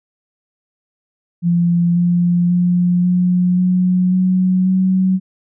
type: tone with pitch steps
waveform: sine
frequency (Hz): 172.4 / 174.81 / 177.25 / 179.72 / 182.23 / 184.77 / 187.35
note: F3 / F3 / F3 / F3 / F#3 / F#3 / F#3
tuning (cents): -22 / +2 / +26 / +50 / -26 / -2 / +22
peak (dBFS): -11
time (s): 1.42-5.2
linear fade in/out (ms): 50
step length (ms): 540
effects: none